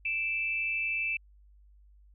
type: tone pair together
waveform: sine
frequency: 2349 / 2637 Hz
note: D7 / E7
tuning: 0 / 0 cents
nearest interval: major second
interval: 200 cents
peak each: -33 / -30 dBFS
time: 0.05-1.17 s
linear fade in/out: 5 ms
effects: added 50 Hz sine -55 dBFS peak until 2.14 s